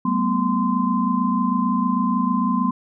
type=tone cluster; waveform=sine; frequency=191.4 / 220.6 / 247.1 / 1034 Hz; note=G3 / A3 / B3 / C6; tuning=-41 / +5 / +1 / -21 cents; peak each=-23 / -24 / -22 / -23 dBFS; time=0.05-2.71 s; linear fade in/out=5 ms; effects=none